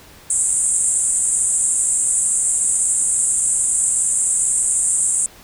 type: band-pass noise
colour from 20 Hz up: pink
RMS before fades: -18 dBFS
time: 0.3-5.26 s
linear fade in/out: 2 ms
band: 7400 to 9500 Hz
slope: 96 dB/octave
effects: pink hiss -44 dBFS RMS until 5.43 s